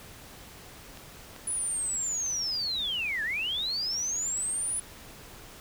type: clicks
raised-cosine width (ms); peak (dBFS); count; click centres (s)
0.2; -29; 3; 0.973 / 1.363 / 2.264
type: linear two-way sweep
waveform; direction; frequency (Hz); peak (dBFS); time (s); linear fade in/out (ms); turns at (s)
sine; down then up; 10050 to 1661.2 to 10050; -28; 1.47-4.8; 5; 3.23
effects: pink hiss -48 dBFS RMS until 5.6 s